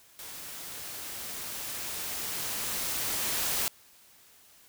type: noise with level ramp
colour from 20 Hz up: white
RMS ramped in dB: -43 to -29 dBFS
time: 0.19-3.68 s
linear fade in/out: 0 ms
effects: white hiss -58 dBFS RMS until 4.68 s